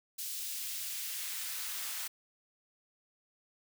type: noise with high-pass filter sweep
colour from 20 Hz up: white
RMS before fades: -39 dBFS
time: 0.18-2.08 s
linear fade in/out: 10 ms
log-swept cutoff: 4000 to 1000 Hz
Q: 0.78
effects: none